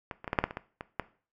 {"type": "clicks", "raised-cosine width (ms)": 0.5, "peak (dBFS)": [-20, -26, -19, -13, -7, -10, -23, -19, -22, -14], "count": 10, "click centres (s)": [0.112, 0.244, 0.278, 0.331, 0.388, 0.44, 0.509, 0.571, 0.809, 0.997], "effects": ["noise-tail reverb RT60 0.4 s tail -17 dB re dry"]}